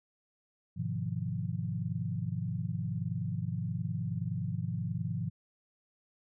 sine chord, F half-diminished seventh, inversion first, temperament equal with one note detuned, 103.83 / 125.48 / 155.56 / 174.61 Hz, Ab2 / Cb3 / Eb3 / F3, 0 / +28 / 0 / 0 cents, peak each -37 / -37 / -38 / -37 dBFS, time 0.76-5.3 s, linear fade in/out 20 ms, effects none

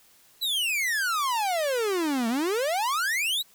45% pulse exponential two-way sweep, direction down then up, 4054 to 221.4 to 4054 Hz, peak -24 dBFS, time 0.41-3.43 s, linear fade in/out 20 ms, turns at 2.28 s, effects white hiss -58 dBFS RMS until 3.54 s

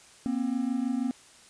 triangle tone pair together, 238.9 / 265.2 Hz, A#3 / C4, +43 / +23 cents, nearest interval major second, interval 180 cents, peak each -27 dBFS, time 0.26-1.11 s, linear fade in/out 0 ms, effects white hiss -54 dBFS RMS until 1.49 s + resampled to 22050 Hz

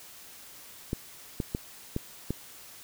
clicks, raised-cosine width 3 ms, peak -16 dBFS, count 5, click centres 0.931 / 1.402 / 1.549 / 1.964 / 2.306 s, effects white hiss -49 dBFS RMS until 2.83 s

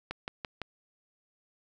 click train, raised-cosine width 0.3 ms, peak -19 dBFS, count 4, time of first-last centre 0.11-0.617 s, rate 5.92 Hz, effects none

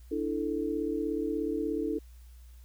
sine chord, D suspended second, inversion none, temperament just, 293.7 / 330.4 / 440.5 Hz, D4 / E4 / A4, 0 / +4 / +2 cents, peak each -33 dBFS, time 0.11-1.99 s, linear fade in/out 10 ms, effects added 60 Hz sine -48 dBFS peak until 2.64 s + white hiss -65 dBFS RMS until 2.64 s

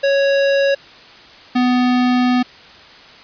square tone pair in turn, 554.4 / 249 Hz, C#5 / B3, 0 / +14 cents, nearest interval octave + major second, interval 1386 cents, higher first, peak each -13 dBFS, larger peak neither, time 0.03-0.75 / 1.55-2.43 s, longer second, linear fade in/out 10 ms, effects white hiss -41 dBFS RMS until 3.23 s + resampled to 11025 Hz

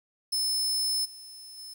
sawtooth tone with level steps, 5240 Hz, E8, 11 cents flat, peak -23 / -41 / -38 dBFS, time 0.32-1.74 s, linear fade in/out 10 ms, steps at 1.04 / 1.57 s, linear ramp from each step 20 ms, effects 10-bit

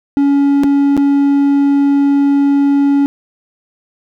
triangle tone with dropouts, 281.2 Hz, C#4, 25 cents sharp, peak -6 dBFS, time 0.17-3.06 s, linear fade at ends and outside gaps 0 ms, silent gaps 0.635-0.641 / 0.967-0.976 s, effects none

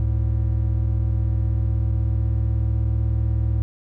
triangle tone pair together, 67.85 / 107.7 Hz, C#2 / A2, -36 / -37 cents, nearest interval minor sixth, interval 799 cents, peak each -19 dBFS, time 0-3.62 s, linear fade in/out 0 ms, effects none

